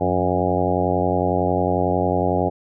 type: harmonic tone with a mistuned harmonic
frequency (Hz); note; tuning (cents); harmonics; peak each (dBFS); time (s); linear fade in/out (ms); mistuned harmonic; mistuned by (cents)
91; F#2; -28; 1 / 2 / 3 / 4 / 5 / 6 / 7 / 8 / 9; -26 / -26 / -26 / -26 / -26 / -26 / -26 / -26 / -26; 0-2.5; 20; 2; -64
effects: none